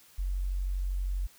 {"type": "tone", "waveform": "sine", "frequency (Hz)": 46.25, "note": "F#1", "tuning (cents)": 0, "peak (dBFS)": -28, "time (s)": [0.18, 1.27], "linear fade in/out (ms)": 10, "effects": ["white hiss -58 dBFS RMS until 1.38 s"]}